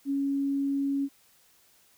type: tone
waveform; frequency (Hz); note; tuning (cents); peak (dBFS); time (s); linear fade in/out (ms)
sine; 277.7; C#4; +3; -25; 0.05-1.09; 50
effects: white hiss -62 dBFS RMS until 1.97 s